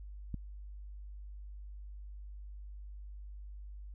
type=click; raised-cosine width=5 ms; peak=-26 dBFS; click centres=0.343 s; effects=added 50 Hz sine -44 dBFS peak until 3.94 s